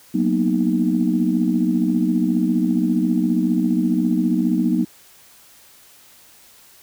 sine chord, B major seventh, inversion second, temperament equal with one note detuned, 185 / 232.1 / 246.9 / 311.1 Hz, F#3 / A#3 / B3 / D#4, 0 / -7 / 0 / 0 cents, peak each -21 dBFS, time 0.14-4.85 s, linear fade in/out 10 ms, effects tanh soft clip ceiling -5 dBFS + white hiss -49 dBFS RMS until 6.82 s

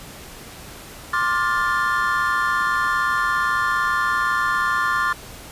triangle chord, D minor seventh, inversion third, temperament just, 1057.2 / 1174.7 / 1409.6 / 1762 Hz, C6 / D6 / F6 / A6, +18 / 0 / +16 / +2 cents, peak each -22 dBFS, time 1.13-5.13 s, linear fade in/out 5 ms, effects pink hiss -39 dBFS RMS until 5.51 s + resampled to 32000 Hz

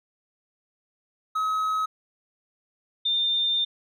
triangle / sine tone pair in turn, 1277 / 3605 Hz, D#6 / A7, +45 / +41 cents, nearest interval octave + tritone, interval 1796 cents, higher second, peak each -21 dBFS, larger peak neither, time 1.35-1.86 / 3.05-3.65 s, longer second, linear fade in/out 10 ms, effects none

